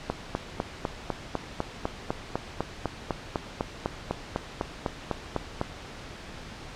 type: click train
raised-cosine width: 1 ms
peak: -12 dBFS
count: 23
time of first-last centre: 0.1-5.614 s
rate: 3.99 Hz
effects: pink hiss -42 dBFS RMS until 6.75 s + low-pass 5000 Hz 12 dB/octave